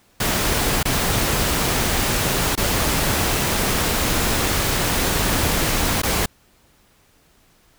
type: noise with dropouts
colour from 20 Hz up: pink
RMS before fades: -20 dBFS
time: 0.2-6.26 s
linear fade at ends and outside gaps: 5 ms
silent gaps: 0.83-0.853 / 2.554-2.575 / 6.019-6.032 s
effects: pink hiss -57 dBFS RMS until 7.78 s